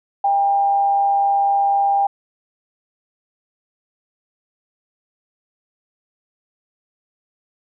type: tone with amplitude modulation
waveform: sine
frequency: 798 Hz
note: G5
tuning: 31 cents sharp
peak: -12 dBFS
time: 0.24-2.07 s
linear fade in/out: 5 ms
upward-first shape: sine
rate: 156 Hz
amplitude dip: 35%
effects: none